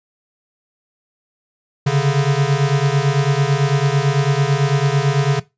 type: beating tone pair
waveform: square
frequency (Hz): 136.5 / 145.5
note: C#3 / D3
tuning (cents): -26 / -16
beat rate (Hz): 9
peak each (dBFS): -17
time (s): 1.86-5.4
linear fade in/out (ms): 10
effects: noise-tail reverb RT60 0.2 s tail -18 dB re dry + resampled to 16000 Hz